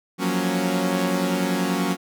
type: chord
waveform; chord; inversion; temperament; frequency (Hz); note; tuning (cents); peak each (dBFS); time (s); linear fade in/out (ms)
sawtooth; Gb major seventh; third; equal; 174.61 / 185 / 233.1 / 277.2; F3 / Gb3 / Bb3 / Db4; 0 / 0 / 0 / 0; -25 / -20 / -25 / -22; 0.18-1.97; 50
effects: none